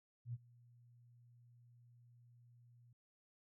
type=tone with ADSR envelope; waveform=sine; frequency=120 Hz; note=B2; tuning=49 cents flat; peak=-39 dBFS; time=0.25-2.93 s; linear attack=85 ms; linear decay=36 ms; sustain=-24 dB; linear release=4 ms; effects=none